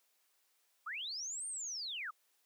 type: linear two-way sweep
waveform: sine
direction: up then down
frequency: 1117 to 8920 to 1117 Hz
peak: -39 dBFS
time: 0.86-2.11 s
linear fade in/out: 10 ms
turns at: 1.47 s
effects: white hiss -75 dBFS RMS until 2.45 s + high-pass 400 Hz 12 dB/octave